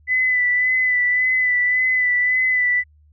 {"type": "tone with vibrato", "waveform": "sine", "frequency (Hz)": 1999, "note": "B6", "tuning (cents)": 20, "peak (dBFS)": -15, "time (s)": [0.07, 2.84], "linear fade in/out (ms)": 50, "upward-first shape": "sine", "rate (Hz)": 1.8, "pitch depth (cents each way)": 26, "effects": ["added 75 Hz sine -50 dBFS peak until 3.12 s"]}